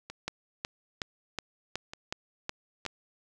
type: two click trains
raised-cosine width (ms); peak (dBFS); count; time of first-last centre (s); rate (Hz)
0.2; -15 / -23; 8 / 4; 0.28-2.863 / 0.1-2.852; 2.71 / 1.09
effects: none